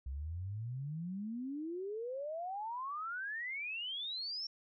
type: exponential sweep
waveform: sine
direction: up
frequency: 63.7 to 5530 Hz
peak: -38 dBFS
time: 0.06-4.47 s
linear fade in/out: 5 ms
effects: none